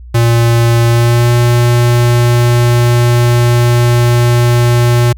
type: tone with pitch glide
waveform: square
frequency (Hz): 117.2 to 120.22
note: A#2 to B2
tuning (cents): +10 to -46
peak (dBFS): -7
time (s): 0.14-5.13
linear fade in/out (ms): 10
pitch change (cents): +44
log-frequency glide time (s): 0.88-1.32
effects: added 60 Hz sine -28 dBFS peak until 5.17 s